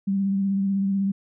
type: tone with vibrato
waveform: sine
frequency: 196 Hz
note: G3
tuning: in tune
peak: -20 dBFS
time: 0.07-1.12 s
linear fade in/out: 10 ms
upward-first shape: sine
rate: 16 Hz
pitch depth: 25 cents each way
effects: none